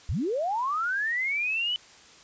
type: linear sweep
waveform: sine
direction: up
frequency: 51.7 to 3015 Hz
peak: -25 dBFS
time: 0.09-1.76 s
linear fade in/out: 0 ms
effects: white hiss -52 dBFS RMS until 2.23 s + resampled to 16000 Hz